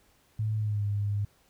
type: tone with pitch glide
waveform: sine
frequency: 108.3 to 102.22 Hz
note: A2 to G#2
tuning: -27 to -27 cents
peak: -26 dBFS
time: 0.39-1.25 s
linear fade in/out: 5 ms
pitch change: -100 cents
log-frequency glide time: 0.56-0.84 s
effects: pink hiss -65 dBFS RMS until 1.49 s